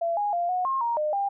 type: tone with pitch steps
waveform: sine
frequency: 676 / 824 / 695 / 730 / 1069 / 938 / 607 / 798 Hz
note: E5 / G#5 / F5 / F#5 / C6 / A#5 / D#5 / G5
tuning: +43 / -14 / -9 / -24 / +37 / +11 / -43 / +31 cents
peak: -23 dBFS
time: 0.01-1.29 s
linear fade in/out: 10 ms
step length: 160 ms
effects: none